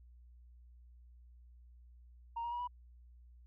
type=tone with pitch steps; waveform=sine; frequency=930 / 946.3 / 962.8 / 979.6 Hz; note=A#5 / A#5 / B5 / B5; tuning=-4 / +26 / -44 / -14 cents; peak=-35 dBFS; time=2.36-2.676 s; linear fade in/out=10 ms; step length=79 ms; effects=tanh soft clip ceiling -34 dBFS + added 60 Hz sine -56 dBFS peak until 3.46 s